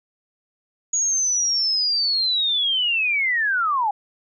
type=linear sweep; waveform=sine; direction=down; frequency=6750 to 790 Hz; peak=-18 dBFS; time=0.93-3.91 s; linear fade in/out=5 ms; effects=none